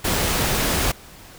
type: noise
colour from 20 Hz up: pink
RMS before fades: -21 dBFS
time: 0.04-0.92 s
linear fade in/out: 10 ms
effects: pink hiss -44 dBFS RMS until 1.38 s